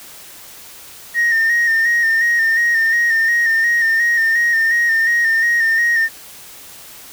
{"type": "tone with vibrato", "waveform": "sine", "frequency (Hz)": 1845, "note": "A#6", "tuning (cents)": -18, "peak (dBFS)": -10, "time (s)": [1.14, 6.09], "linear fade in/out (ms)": 50, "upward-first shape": "square", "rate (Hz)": 2.8, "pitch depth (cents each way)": 32, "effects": ["tanh soft clip ceiling -10 dBFS", "white hiss -38 dBFS RMS until 7.12 s"]}